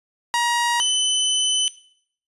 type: tone pair in turn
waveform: sawtooth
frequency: 950 / 3022 Hz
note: A#5 / F#7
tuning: +33 / +36 cents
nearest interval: octave + minor sixth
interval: 2003 cents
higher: second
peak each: -14 dBFS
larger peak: neither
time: 0.34-0.8 / 0.8-1.68 s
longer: second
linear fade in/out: 0 ms
effects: noise-tail reverb RT60 0.6 s tail -18 dB re dry + resampled to 24000 Hz